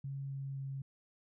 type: tone with pitch steps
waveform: sine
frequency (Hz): 137.6 / 136.81 / 136.02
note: C#3 / C#3 / C#3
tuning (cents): -12 / -22 / -32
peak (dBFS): -38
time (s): 0.04-0.82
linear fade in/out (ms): 5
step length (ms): 260
effects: none